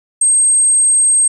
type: tone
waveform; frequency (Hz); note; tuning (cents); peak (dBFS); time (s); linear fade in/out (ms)
sine; 8410; C9; +8; -8; 0.21-1.28; 5
effects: none